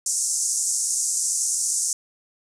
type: band-pass noise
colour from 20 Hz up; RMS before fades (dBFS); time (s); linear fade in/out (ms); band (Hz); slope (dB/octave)
pink; -24; 0.06-1.93; 2; 6000 to 9500; 48
effects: none